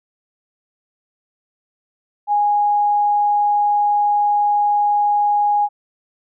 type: tone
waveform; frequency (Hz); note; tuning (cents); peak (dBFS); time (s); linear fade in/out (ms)
sine; 826; G#5; -10; -13; 2.27-5.69; 50
effects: none